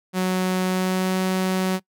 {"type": "tone with pitch glide", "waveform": "sawtooth", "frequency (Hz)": [185, 186.93], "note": ["F#3", "F#3"], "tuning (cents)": [0, 18], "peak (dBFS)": -16, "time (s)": [0.13, 1.8], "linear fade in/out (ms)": 50, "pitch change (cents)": 18, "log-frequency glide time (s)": [0.66, 1.2], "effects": ["noise-tail reverb RT60 0.1 s tail -22 dB re dry"]}